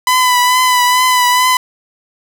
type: tone with vibrato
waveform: sawtooth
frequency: 1000 Hz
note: B5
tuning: 21 cents sharp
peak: -5 dBFS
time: 0.07-1.57 s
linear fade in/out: 2 ms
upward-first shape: triangle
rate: 2.3 Hz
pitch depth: 34 cents each way
effects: none